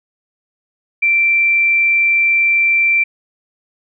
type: tone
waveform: sine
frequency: 2349 Hz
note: D7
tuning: in tune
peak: -10 dBFS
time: 1.02-3.04 s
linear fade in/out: 10 ms
effects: none